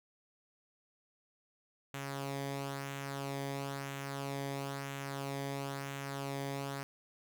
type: tone with flanger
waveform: sawtooth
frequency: 138.59 Hz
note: C#3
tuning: in tune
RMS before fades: -40 dBFS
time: 1.94-6.83 s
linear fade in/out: 0 ms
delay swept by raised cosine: 0.2 to 0.74 ms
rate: 1 Hz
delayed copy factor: -0.55
effects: none